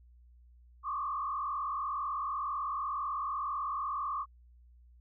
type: tone with frequency modulation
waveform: sine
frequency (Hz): 1143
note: D6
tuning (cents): -47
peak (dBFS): -32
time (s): 0.83-4.26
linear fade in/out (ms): 50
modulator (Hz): 42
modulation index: 1.8
effects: added 60 Hz sine -56 dBFS peak until 5 s